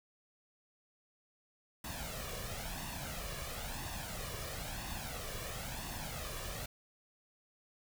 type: noise with flanger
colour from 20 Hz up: pink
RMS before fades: -42 dBFS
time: 1.84-6.66 s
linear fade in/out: 5 ms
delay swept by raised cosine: 1.1 to 1.76 ms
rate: 0.99 Hz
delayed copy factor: +0.65
effects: none